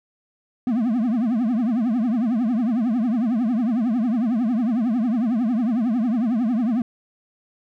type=tone with vibrato; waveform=triangle; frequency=233.1 Hz; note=A#3; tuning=in tune; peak=-16 dBFS; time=0.67-6.82 s; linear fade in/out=2 ms; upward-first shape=triangle; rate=11 Hz; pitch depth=230 cents each way; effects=none